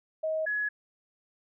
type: tone pair in turn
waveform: sine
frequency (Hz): 632 / 1687.2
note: D#5 / G#6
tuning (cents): +27 / +27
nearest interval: octave + perfect fourth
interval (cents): 1700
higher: second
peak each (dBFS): -27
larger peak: neither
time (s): 0.23-0.46 / 0.46-0.69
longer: neither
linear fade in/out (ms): 10
effects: none